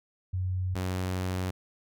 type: tone pair in turn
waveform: sine / sawtooth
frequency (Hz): 92.3 / 92.3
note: F#2 / F#2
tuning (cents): -4 / -4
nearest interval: unison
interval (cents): 0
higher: neither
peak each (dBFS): -27 / -25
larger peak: second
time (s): 0.33-0.75 / 0.75-1.51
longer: second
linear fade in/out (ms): 10
effects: none